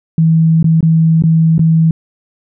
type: tone with dropouts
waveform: sine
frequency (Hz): 162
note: E3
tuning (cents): -30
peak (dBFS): -6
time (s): 0.18-1.91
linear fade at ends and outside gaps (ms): 2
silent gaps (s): 0.628-0.643 / 0.807-0.828 / 1.223-1.237 / 1.581-1.593
effects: none